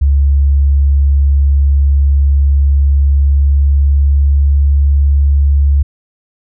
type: tone with pitch glide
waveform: sine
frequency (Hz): 70 to 70.53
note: C#2 to C#2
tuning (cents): +18 to +31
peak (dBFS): -6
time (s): 0.01-5.83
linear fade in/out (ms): 10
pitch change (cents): +13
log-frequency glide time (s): 3.11-4.62
effects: none